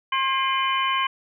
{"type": "tone cluster", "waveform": "sine", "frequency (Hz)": [1066, 1615, 2103, 2413, 3021], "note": ["C6", "G#6", "C7", "D7", "F#7"], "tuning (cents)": [32, -49, 8, 46, 35], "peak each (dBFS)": [-22, -31, -30, -31, -28], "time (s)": [0.12, 1.07], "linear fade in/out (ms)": 5, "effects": []}